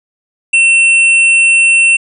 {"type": "tone", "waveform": "square", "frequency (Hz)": 2700, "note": "E7", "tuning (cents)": 41, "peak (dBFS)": -6, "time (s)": [0.53, 1.97], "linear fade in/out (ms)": 10, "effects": ["resampled to 24000 Hz", "8-bit"]}